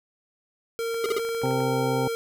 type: tone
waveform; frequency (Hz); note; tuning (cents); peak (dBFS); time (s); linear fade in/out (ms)
square; 459.7; A#4; -24; -27; 0.79-2.15; 0
type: clicks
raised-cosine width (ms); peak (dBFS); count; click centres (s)
0.5; -28; 11; 0.944 / 1.089 / 1.144 / 1.196 / 1.25 / 1.29 / 1.348 / 1.417 / 1.457 / 1.509 / 1.604
type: tone bursts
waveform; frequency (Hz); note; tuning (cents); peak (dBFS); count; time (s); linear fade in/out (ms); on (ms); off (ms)
square; 415.3; G#4; 0; -23; 3; 1.04-1.184; 2; 20; 42
type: harmonic tone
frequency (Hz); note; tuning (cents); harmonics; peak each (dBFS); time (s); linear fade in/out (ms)
130.81; C3; 0; 1 / 2 / 3 / 4 / 6 / 7; -28 / -29 / -33 / -33 / -31 / -34; 1.43-2.08; 5
effects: none